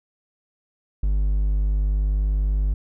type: tone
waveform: triangle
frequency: 50.2 Hz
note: G1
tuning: 42 cents sharp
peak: -16 dBFS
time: 1.03-2.74 s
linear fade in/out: 5 ms
effects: none